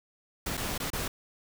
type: noise with dropouts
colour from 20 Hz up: pink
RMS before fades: -33 dBFS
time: 0.46-1.08 s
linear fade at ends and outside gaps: 5 ms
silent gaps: 0.571-0.575 / 0.779-0.8 / 0.903-0.931 s
effects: none